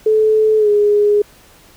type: tone with pitch glide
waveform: sine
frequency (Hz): 433.8 to 414.4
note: A4 to G#4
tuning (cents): -25 to -4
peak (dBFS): -9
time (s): 0.06-1.22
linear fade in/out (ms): 5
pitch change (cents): -79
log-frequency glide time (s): 0.58-0.69
effects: pink hiss -46 dBFS RMS until 1.76 s